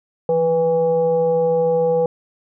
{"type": "tone with frequency modulation", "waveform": "sine", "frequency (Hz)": 492.5, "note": "B4", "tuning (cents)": -5, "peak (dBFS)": -14, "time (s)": [0.29, 2.06], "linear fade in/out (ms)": 2, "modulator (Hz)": 324, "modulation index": 0.51, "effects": []}